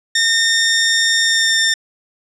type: tone with pitch glide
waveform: 15% pulse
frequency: 1825 to 1806.1 Hz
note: A#6 to A6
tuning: -37 to +45 cents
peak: -6 dBFS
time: 0.15-1.74 s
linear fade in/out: 5 ms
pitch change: -18 cents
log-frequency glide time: 1.23-1.59 s
effects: low-pass 9000 Hz 12 dB/octave